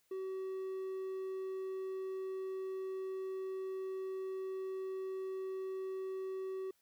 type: tone with hard clipping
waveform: triangle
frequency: 379.8 Hz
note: F#4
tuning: 45 cents sharp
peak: -39 dBFS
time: 0.11-6.71 s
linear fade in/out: 5 ms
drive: 6 dB
effects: white hiss -75 dBFS RMS until 6.81 s